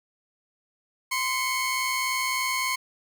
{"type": "tone pair together", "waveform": "sawtooth", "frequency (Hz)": [1038.3, 2200], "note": ["C6", "C#7"], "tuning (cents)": [-14, -14], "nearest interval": "octave + minor second", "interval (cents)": 1300, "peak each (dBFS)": -24, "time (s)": [1.11, 2.76], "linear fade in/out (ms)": 10, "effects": []}